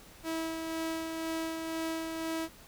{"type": "tone with tremolo", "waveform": "sawtooth", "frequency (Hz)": 324.5, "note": "E4", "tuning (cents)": -27, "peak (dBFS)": -28, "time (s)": [0.23, 2.49], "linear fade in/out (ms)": 50, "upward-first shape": "sine", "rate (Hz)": 2, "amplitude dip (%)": 35, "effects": ["pink hiss -54 dBFS RMS until 2.67 s"]}